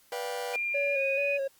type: chord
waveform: 40% pulse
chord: G dominant seventh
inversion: first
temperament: just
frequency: 490 / 588 / 705.6 / 784 Hz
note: B4 / D5 / F5 / G5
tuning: -14 / +2 / +18 / 0 cents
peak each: -34 / -40 / -40 / -38 dBFS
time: 0.12-0.56 s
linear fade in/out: 2 ms
type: tone with pitch glide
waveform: sine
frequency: 2397 to 2483 Hz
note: D7 to D#7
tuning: +35 to -4 cents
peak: -28 dBFS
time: 0.53-1.38 s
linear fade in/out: 20 ms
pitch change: +61 cents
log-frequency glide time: 0.89-1.03 s
type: tone with vibrato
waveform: triangle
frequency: 555 Hz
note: C#5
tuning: 2 cents sharp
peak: -26 dBFS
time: 0.74-1.48 s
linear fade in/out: 10 ms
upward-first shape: square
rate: 2.3 Hz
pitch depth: 33 cents each way
effects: white hiss -62 dBFS RMS until 1.59 s + Opus 48 kbps